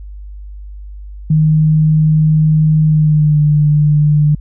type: tone with pitch glide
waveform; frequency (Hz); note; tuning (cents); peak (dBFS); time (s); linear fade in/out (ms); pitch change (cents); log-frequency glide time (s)
sine; 155.5 to 149.42; D#3 to D3; -1 to +30; -7; 1.3-4.35; 5; -69; 2.84-3.45
effects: added 50 Hz sine -27 dBFS peak until 4.4 s